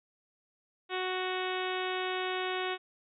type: harmonic tone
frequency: 370 Hz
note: F#4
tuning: in tune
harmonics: 1 / 2 / 3 / 4 / 5 / 6 / 7 / 8 / 9 / 10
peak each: -35 / -38 / -40 / -41 / -42 / -43 / -43 / -44 / -45 / -45 dBFS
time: 0.89-2.78 s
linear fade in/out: 50 ms
effects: none